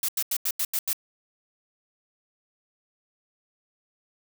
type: noise bursts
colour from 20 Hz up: blue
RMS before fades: -26 dBFS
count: 7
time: 0.03-0.931 s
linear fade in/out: 2 ms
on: 55 ms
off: 86 ms
effects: none